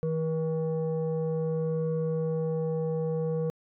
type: tone pair together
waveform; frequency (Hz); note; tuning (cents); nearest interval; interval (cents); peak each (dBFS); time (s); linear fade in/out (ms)
sine; 160.31 / 480.4; E3 / B4; -48 / -48; octave + perfect fifth; 1900; -27; 0.03-3.5; 0
effects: tanh soft clip ceiling -23 dBFS